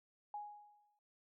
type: tone with exponential decay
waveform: sine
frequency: 830.6 Hz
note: G#5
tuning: in tune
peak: -40 dBFS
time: 0.34-0.99 s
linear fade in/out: 2 ms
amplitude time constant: 140 ms
effects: none